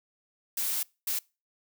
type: noise bursts at uneven times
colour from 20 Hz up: blue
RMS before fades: -30 dBFS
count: 2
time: 0.57-0.83 / 1.07-1.19 s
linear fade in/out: 5 ms
effects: noise-tail reverb RT60 0.3 s tail -25 dB re dry